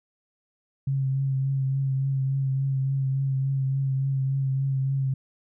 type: tone with vibrato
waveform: sine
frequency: 135 Hz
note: C#3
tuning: 45 cents flat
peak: -22 dBFS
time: 0.87-5.14 s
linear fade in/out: 5 ms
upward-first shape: triangle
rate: 3.5 Hz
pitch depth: 29 cents each way
effects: none